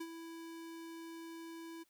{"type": "tone with ADSR envelope", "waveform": "square", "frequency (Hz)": 330.4, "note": "E4", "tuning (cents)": 4, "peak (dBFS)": -40, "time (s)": [0, 1.84], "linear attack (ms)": 9, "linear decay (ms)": 53, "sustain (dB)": -7, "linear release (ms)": 19, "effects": ["white hiss -75 dBFS RMS until 1.89 s"]}